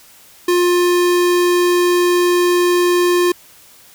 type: tone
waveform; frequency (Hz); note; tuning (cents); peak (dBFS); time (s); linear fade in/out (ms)
square; 353.7; F4; +22; -12; 0.48-3.32; 5
effects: white hiss -45 dBFS RMS until 3.94 s